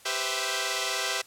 5% pulse chord, C major seventh, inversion second, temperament equal with one note detuned, 392 / 499 / 523.3 / 659.3 Hz, G4 / B4 / C5 / E5, 0 / +18 / 0 / 0 cents, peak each -22 / -22 / -23 / -20 dBFS, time 0.05-1.22 s, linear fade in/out 10 ms, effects white hiss -54 dBFS RMS until 1.26 s + low-pass 12000 Hz 12 dB/octave

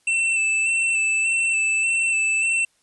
square tone with vibrato, 2663 Hz, E7, 17 cents sharp, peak -19 dBFS, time 0.07-2.65 s, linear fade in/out 5 ms, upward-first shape square, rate 1.7 Hz, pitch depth 19 cents each way, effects white hiss -64 dBFS RMS until 2.82 s + resampled to 24000 Hz

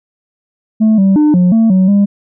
sine tone with pitch steps, 218.4 / 193.5 / 300.8 / 179.6 / 225 / 187.4 / 201.4 Hz, A3 / G3 / D4 / F3 / A3 / F#3 / G3, -13 / -22 / +42 / +49 / +39 / +22 / +47 cents, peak -3 dBFS, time 0.8-2.06 s, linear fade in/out 20 ms, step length 180 ms, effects tanh soft clip ceiling -5 dBFS

